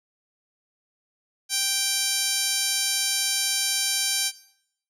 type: tone with band-pass filter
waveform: 10% pulse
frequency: 784 Hz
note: G5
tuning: in tune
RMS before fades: -25 dBFS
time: 1.49-4.32 s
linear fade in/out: 50 ms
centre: 7800 Hz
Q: 5.2
effects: noise-tail reverb RT60 0.7 s tail -18 dB re dry